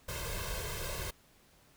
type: noise with comb filter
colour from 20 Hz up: pink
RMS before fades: -38 dBFS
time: 0.08-1.11 s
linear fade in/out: 10 ms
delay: 1.9 ms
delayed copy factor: +0.95
effects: pink hiss -64 dBFS RMS until 1.76 s